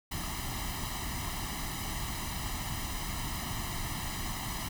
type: noise with comb filter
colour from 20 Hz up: pink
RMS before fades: -36 dBFS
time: 0.11-4.69 s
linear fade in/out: 10 ms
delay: 1 ms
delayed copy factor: +0.8
effects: none